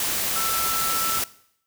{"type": "tone in noise", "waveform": "sine", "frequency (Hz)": 1328, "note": "E6", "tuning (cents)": 12, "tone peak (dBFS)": -26, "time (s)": [0.36, 1.19], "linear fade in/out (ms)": 2, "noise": "white", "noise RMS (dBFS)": -25, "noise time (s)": [0, 1.24], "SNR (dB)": -4, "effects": ["noise-tail reverb RT60 0.7 s tail -19 dB re dry"]}